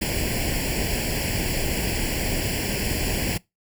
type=noise with comb filter; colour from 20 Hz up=pink; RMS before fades=-25 dBFS; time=0.01-3.38 s; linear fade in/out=10 ms; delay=0.4 ms; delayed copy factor=+0.9; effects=noise-tail reverb RT60 0.2 s tail -23 dB re dry